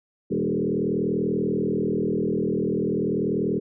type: tone with frequency modulation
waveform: sine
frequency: 303 Hz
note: D#4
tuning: 46 cents flat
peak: -21 dBFS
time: 0.3-3.6 s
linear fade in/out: 20 ms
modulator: 40.4 Hz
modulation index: 3.6
effects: none